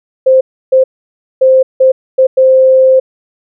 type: tone bursts at uneven times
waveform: sine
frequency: 523 Hz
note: C5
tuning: 1 cent flat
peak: -3 dBFS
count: 6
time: 0.26-0.41 / 0.72-0.84 / 1.41-1.63 / 1.8-1.92 / 2.18-2.27 / 2.37-3 s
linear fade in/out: 10 ms
effects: none